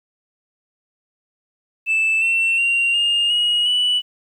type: tone with pitch steps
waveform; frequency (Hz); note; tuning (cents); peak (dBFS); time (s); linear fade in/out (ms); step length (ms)
sine; 2637 / 2699 / 2762 / 2826 / 2892 / 2960; E7 / E7 / F7 / F7 / F#7 / F#7; 0 / +40 / -20 / +20 / -40 / 0; -13; 1.86-4.02; 50; 360
effects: tanh soft clip ceiling -13 dBFS + 9-bit